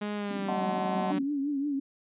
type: tone with pitch glide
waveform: sawtooth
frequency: 207.7 to 189.36 Hz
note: G#3 to F#3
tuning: 0 to +40 cents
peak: -27 dBFS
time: 0.01-1.19 s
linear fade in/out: 10 ms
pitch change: -160 cents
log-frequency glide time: 0.15-0.63 s
type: band-pass noise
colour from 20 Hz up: white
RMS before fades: -38 dBFS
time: 0.29-1.24 s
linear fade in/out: 20 ms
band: 180 to 280 Hz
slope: 48 dB/octave
type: chord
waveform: sine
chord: D# diminished seventh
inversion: none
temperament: equal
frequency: 622.3 / 740 / 880 / 1046.5 Hz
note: D#5 / F#5 / A5 / C6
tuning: 0 / 0 / 0 / 0 cents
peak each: -35 / -32 / -38 / -38 dBFS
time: 0.48-1.12 s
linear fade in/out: 5 ms
type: tone with vibrato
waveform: sine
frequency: 283.5 Hz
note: C#4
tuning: 39 cents sharp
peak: -27 dBFS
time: 1.1-1.8 s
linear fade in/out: 10 ms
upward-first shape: triangle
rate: 5.7 Hz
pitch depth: 91 cents each way
effects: resampled to 8000 Hz

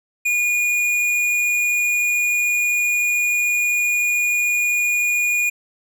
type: tone with hard clipping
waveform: sine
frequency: 2441 Hz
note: D#7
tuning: 34 cents flat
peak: -18 dBFS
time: 0.25-5.5 s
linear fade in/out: 10 ms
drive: 11 dB
effects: none

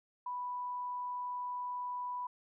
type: tone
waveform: sine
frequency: 987.8 Hz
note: B5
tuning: in tune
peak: -36 dBFS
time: 0.26-2.27 s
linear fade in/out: 5 ms
effects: none

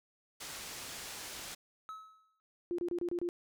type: low-pass noise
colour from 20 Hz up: white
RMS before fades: -45 dBFS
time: 0.4-1.55 s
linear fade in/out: 10 ms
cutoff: 8200 Hz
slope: 12 dB/octave
type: tone with exponential decay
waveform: triangle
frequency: 1290 Hz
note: E6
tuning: 38 cents flat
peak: -38 dBFS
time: 1.89-2.4 s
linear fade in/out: 0 ms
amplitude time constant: 110 ms
type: tone bursts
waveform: sine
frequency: 348.8 Hz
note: F4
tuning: 2 cents flat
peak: -32 dBFS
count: 6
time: 2.71-3.289 s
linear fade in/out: 0 ms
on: 74 ms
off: 27 ms
effects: none

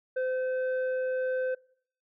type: tone pair together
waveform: sine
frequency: 513.9 / 1540 Hz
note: C5 / G6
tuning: -31 / -31 cents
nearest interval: octave + perfect fifth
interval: 1900 cents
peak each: -26 / -36 dBFS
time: 0.16-1.55 s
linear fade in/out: 10 ms
effects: noise-tail reverb RT60 0.6 s tail -25 dB re dry + tanh soft clip ceiling -23 dBFS

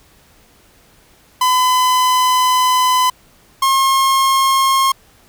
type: tone pair in turn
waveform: 45% pulse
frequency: 1010 / 1074.4 Hz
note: B5 / C6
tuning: +39 / +46 cents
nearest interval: minor second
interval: 107 cents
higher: second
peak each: -11 dBFS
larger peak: neither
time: 1.41-3.1 / 3.62-4.92 s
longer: first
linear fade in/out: 5 ms
effects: pink hiss -50 dBFS RMS until 5.28 s

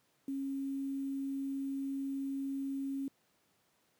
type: tone with quantisation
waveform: sine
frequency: 273.1 Hz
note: C#4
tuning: 26 cents flat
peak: -34 dBFS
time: 0.28-3.08 s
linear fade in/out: 2 ms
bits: 10
effects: pink hiss -73 dBFS RMS until 3.99 s + high-pass 150 Hz 12 dB/octave

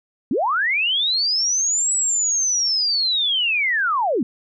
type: linear two-way sweep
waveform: sine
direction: up then down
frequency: 200 to 7902 to 200 Hz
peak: -17 dBFS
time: 0.31-4.23 s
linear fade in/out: 2 ms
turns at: 1.94 s
effects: none

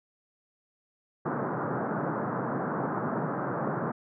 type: band-pass noise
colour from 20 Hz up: pink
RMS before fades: -31 dBFS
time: 1.25-3.92 s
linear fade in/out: 10 ms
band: 130 to 1500 Hz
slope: 48 dB/octave
effects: none

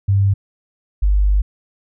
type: tone pair in turn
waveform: sine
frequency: 98.8 / 49.8 Hz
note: G2 / G1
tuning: +14 / +28 cents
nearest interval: octave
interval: 1186 cents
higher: first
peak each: -11 dBFS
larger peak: neither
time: 0.08-0.34 / 1.02-1.42 s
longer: second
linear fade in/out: 10 ms
effects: none

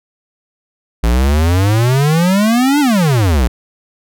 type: exponential two-way sweep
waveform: square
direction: up then down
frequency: 55 to 300.9 to 55 Hz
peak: -10 dBFS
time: 1.03-3.48 s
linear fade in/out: 10 ms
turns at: 2.8 s
effects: none

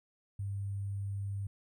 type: tone with sample-and-hold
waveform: sine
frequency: 99.3 Hz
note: G2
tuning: 23 cents sharp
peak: -34 dBFS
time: 0.39-1.47 s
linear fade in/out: 5 ms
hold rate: 8820 Hz
effects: none

